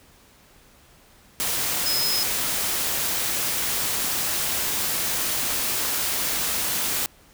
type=tone in noise; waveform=sine; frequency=5110 Hz; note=D#8; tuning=45 cents sharp; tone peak=-23 dBFS; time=1.86-2.23 s; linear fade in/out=0 ms; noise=white; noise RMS=-25 dBFS; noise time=1.4-7.06 s; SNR=-1 dB; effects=pink hiss -54 dBFS RMS until 7.33 s